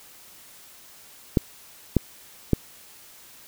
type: clicks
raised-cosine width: 3 ms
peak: -4 dBFS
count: 3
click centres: 1.372 / 1.967 / 2.533 s
effects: white hiss -49 dBFS RMS until 3.47 s